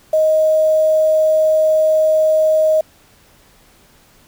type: tone with quantisation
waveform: sine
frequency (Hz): 626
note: D#5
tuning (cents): +10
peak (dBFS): -10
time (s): 0.13-2.81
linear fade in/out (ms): 5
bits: 6
effects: pink hiss -50 dBFS RMS until 4.27 s